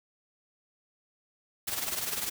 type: noise with tremolo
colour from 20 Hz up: white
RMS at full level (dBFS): -30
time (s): 1.67-2.3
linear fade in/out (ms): 10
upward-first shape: triangle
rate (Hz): 20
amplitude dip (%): 70
effects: none

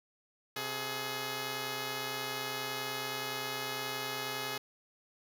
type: tone pair together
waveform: 5% pulse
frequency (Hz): 130.81 / 422.1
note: C3 / G#4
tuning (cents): 0 / +28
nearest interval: octave + minor sixth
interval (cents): 2028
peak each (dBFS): -30 / -25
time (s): 0.56-4.58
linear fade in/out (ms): 5
effects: none

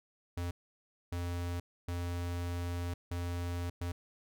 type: tone bursts at uneven times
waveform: square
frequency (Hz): 87.31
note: F2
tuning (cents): 0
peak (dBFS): -35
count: 5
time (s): 0.37-0.51 / 1.12-1.6 / 1.88-2.94 / 3.11-3.7 / 3.81-3.92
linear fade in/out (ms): 5
effects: none

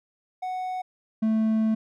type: tone pair in turn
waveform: triangle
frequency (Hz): 740 / 220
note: F#5 / A3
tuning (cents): 0 / 0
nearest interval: octave + major sixth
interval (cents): 2100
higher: first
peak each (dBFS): -26 / -18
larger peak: second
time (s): 0.42-0.82 / 1.22-1.75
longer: second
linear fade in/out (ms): 10
effects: none

